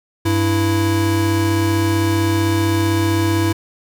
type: tone pair together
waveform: square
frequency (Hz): 98 / 329.6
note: G2 / E4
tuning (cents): 0 / 0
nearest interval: octave + major sixth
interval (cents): 2100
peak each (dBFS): -18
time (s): 0.25-3.53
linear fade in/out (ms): 10
effects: none